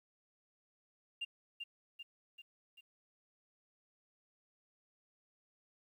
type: tone with echo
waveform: sine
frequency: 2794 Hz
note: F7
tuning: in tune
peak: -35 dBFS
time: 1.21-1.25 s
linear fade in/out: 10 ms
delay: 390 ms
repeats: 4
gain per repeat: -5 dB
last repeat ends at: 2.81 s
effects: tanh soft clip ceiling -34 dBFS + 12-bit